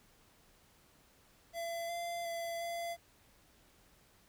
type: tone with pitch steps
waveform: square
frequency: 676 / 688 / 676 / 682 Hz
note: E5 / F5 / E5 / F5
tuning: +43 / -26 / +43 / -41 cents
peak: -38 dBFS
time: 1.53-2.97 s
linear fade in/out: 50 ms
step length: 360 ms
effects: pink hiss -66 dBFS RMS until 4.28 s